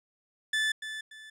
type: tone with echo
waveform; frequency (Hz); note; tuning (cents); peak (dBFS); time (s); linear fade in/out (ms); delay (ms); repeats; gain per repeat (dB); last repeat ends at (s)
30% pulse; 1747; A6; -13; -23; 0.53-0.72; 5; 290; 2; -10; 1.3
effects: low-pass 8000 Hz 12 dB/octave